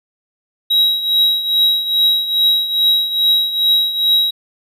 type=tone with tremolo; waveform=triangle; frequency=3844 Hz; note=B7; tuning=48 cents flat; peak=-7 dBFS; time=0.7-4.31 s; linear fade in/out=10 ms; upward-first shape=triangle; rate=2.4 Hz; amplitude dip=75%; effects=none

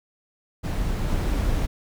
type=noise with level steps; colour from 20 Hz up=brown; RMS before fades=-25 / -23 dBFS; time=0.63-1.67 s; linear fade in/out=20 ms; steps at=1.08 s; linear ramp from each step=20 ms; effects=none

